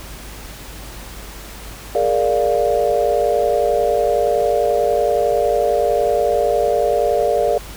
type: chord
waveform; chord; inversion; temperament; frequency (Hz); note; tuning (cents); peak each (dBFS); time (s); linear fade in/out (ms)
sine; Bb dominant seventh; third; equal; 415.3 / 466.2 / 587.3 / 698.5; Ab4 / Bb4 / D5 / F5; 0 / 0 / 0 / 0; -21 / -19 / -18 / -20; 1.95-7.58; 2
effects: added 50 Hz sine -36 dBFS peak until 7.76 s + pink hiss -36 dBFS RMS until 7.76 s

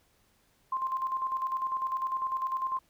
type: tone with tremolo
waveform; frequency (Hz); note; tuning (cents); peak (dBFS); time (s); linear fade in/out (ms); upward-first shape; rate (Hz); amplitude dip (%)
sine; 1051; C6; +7; -27; 0.72-2.79; 5; square; 10; 50
effects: pink hiss -68 dBFS RMS until 2.89 s

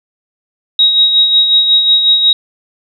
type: tone with tremolo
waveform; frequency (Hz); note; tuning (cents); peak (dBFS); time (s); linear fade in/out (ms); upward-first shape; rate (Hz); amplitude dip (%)
sine; 3800; A#7; +33; -4; 0.79-2.33; 2; sine; 5.5; 50
effects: none

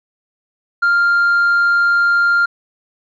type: tone with tanh clipping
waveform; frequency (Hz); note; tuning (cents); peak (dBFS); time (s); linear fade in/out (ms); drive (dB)
sine; 1396.9; F6; 0; -11; 0.82-2.46; 10; 1
effects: none

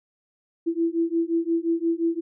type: beating tone pair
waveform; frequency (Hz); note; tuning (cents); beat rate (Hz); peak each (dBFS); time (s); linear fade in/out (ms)
sine; 330.4 / 336.1; E4 / E4; +4 / +34; 5.7; -24; 0.66-2.21; 20
effects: none

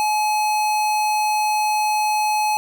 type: tone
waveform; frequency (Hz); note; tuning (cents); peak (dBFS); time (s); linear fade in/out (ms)
square; 850; G#5; +40; -18; 0-2.57; 0
effects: none

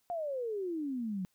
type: exponential sweep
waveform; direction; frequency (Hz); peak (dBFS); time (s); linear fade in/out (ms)
sine; down; 717 to 178.8; -33; 0.1-1.25; 0
effects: white hiss -75 dBFS RMS until 1.34 s

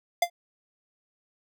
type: tone with exponential decay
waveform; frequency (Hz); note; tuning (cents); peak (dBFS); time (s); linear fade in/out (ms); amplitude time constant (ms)
square; 694; F5; -11; -17; 0.22-0.3; 5; 16
effects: none

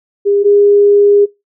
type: tone pair in turn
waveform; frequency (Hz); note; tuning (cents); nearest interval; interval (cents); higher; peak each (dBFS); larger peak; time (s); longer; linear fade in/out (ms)
sine; 404 / 407.5; G#4 / G#4; -48 / -33; unison; 15; second; -8 / -5; second; 0.25-0.44 / 0.44-1.26; second; 20
effects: noise-tail reverb RT60 0.2 s tail -21 dB re dry

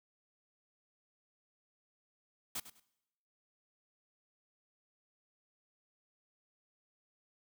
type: noise with echo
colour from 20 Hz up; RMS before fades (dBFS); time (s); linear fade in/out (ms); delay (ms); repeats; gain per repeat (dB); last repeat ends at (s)
white; -39; 2.55-2.6; 5; 100; 2; -13; 2.8
effects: noise-tail reverb RT60 0.9 s tail -22 dB re dry

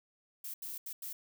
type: noise bursts at uneven times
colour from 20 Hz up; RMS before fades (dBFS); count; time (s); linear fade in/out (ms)
violet; -42; 4; 0.44-0.54 / 0.62-0.78 / 0.86-0.93 / 1.02-1.13; 5
effects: none

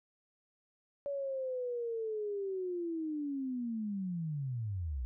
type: linear sweep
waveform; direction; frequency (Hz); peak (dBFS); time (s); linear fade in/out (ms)
sine; down; 570 to 58; -34; 1.06-5.05; 0
effects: none

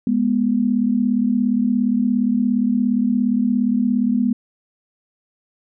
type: tone pair together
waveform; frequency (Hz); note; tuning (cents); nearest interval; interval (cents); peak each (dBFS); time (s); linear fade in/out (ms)
sine; 207.7 / 244.9; G#3 / B3; 0 / -14; minor third; 286; -19 / -17; 0.07-4.33; 2
effects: none

